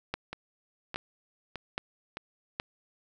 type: two click trains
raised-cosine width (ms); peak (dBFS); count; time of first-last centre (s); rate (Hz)
0.3; -15 / -21; 4 / 4; 0.14-2.599 / 0.33-2.17; 1.22 / 1.63
effects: none